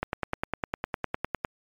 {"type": "click train", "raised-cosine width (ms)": 0.5, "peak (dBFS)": -12, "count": 15, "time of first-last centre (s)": [0.03, 1.448], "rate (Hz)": 9.87, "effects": ["MP3 96 kbps"]}